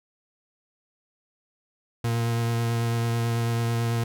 40% pulse tone with vibrato, 116.54 Hz, A#2, in tune, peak -22 dBFS, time 2.04-4.04 s, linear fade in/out 5 ms, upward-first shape triangle, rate 9.1 Hz, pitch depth 16 cents each way, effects none

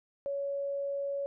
sine tone, 560 Hz, C#5, 18 cents sharp, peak -31 dBFS, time 0.26-1.26 s, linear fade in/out 0 ms, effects none

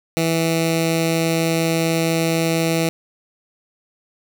10% pulse tone with notch filter, 164.2 Hz, E3, 6 cents flat, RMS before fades -19 dBFS, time 0.17-2.89 s, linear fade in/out 0 ms, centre 1000 Hz, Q 1.2, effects none

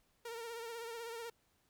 sawtooth tone with vibrato, 462.7 Hz, A#4, 13 cents flat, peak -39 dBFS, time 0.25-1.3 s, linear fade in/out 5 ms, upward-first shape triangle, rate 16 Hz, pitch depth 58 cents each way, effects pink hiss -75 dBFS RMS until 1.69 s

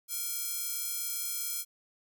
square tone with high-pass filter, 466.2 Hz, A#4, in tune, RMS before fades -35 dBFS, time 0.08-1.65 s, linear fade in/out 50 ms, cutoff 8400 Hz, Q 0.57, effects none

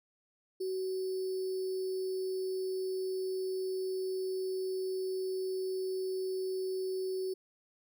sine tone with sample-and-hold, 376.2 Hz, F#4, 29 cents sharp, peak -32 dBFS, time 0.6-7.34 s, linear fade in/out 10 ms, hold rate 4900 Hz, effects none

